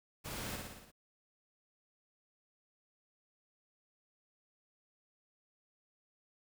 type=noise with echo; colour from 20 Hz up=pink; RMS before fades=-44 dBFS; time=0.24-0.57 s; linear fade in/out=20 ms; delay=58 ms; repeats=6; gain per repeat=-3 dB; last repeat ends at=0.918 s; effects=none